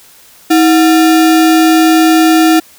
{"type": "tone with sample-and-hold", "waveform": "sine", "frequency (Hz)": 320.4, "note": "E4", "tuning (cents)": -49, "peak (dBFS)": -4, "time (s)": [0.5, 2.6], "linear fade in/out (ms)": 10, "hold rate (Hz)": 1050, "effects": ["white hiss -41 dBFS RMS until 2.78 s"]}